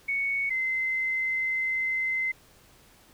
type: tone pair in turn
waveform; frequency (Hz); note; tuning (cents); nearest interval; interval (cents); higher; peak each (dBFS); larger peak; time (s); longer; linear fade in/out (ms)
sine; 2221 / 2064; C#7 / C7; +3 / -24; minor second; 127; first; -25; neither; 0.08-0.5 / 0.5-2.32; second; 10
effects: pink hiss -57 dBFS RMS until 3.13 s